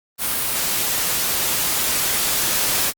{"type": "noise with level ramp", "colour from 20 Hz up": "white", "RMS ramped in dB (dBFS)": [-22, -19], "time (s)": [0.18, 2.93], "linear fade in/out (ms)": 50, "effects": ["Opus 32 kbps"]}